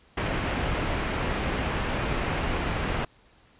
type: low-pass noise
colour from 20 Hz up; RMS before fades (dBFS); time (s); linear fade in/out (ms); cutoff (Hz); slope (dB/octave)
pink; -28; 0.17-3.05; 5; 3000; 24
effects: pink hiss -59 dBFS RMS until 3.59 s + resampled to 8000 Hz